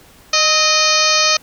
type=harmonic tone with a mistuned harmonic; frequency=616 Hz; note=D#5; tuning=17 cents flat; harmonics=1 / 2 / 3 / 4 / 5 / 6 / 7 / 8 / 9 / 10; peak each=-22 / -19 / -24 / -19 / -23 / -24 / -18 / -21 / -21 / -19 dBFS; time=0.33-1.37 s; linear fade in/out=5 ms; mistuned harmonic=2; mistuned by=+50 cents; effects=pink hiss -46 dBFS RMS until 1.42 s